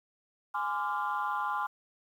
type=chord; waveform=sine; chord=D half-diminished seventh; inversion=second; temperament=equal with one note detuned; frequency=830.6 / 1029.7 / 1174.7 / 1396.9 Hz; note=Ab5 / C6 / D6 / F6; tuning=0 / -28 / 0 / 0 cents; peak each=-34 / -33 / -35 / -36 dBFS; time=0.54-1.67 s; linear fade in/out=10 ms; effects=tanh soft clip ceiling -22 dBFS + 10-bit